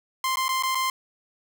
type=tone with dropouts; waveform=sawtooth; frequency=1046.5 Hz; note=C6; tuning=in tune; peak=-19 dBFS; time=0.24-0.9 s; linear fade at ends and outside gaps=2 ms; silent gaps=0.358-0.37 / 0.482-0.49 / 0.625-0.634 / 0.748-0.753 s; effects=none